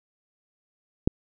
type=click; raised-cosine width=3 ms; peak=-6 dBFS; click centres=1.075 s; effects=none